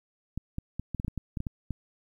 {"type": "clicks", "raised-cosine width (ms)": 5, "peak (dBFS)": -20, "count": 12, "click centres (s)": [0.376, 0.584, 0.796, 0.947, 0.999, 1.047, 1.081, 1.177, 1.372, 1.404, 1.468, 1.707], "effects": ["10-bit"]}